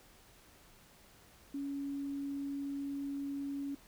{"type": "tone with quantisation", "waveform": "sine", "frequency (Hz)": 280, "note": "C#4", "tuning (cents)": 18, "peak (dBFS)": -36, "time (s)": [1.54, 3.75], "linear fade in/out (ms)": 5, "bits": 11, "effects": ["pink hiss -61 dBFS RMS until 3.87 s"]}